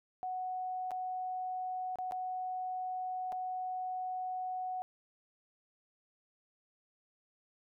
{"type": "tone with dropouts", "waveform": "sine", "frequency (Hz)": 740, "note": "F#5", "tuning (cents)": 0, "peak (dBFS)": -35, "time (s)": [0.23, 4.82], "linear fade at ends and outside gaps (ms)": 0, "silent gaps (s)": [[0.908, 0.916], [1.957, 1.986], [2.111, 2.121], [3.321, 3.326]], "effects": []}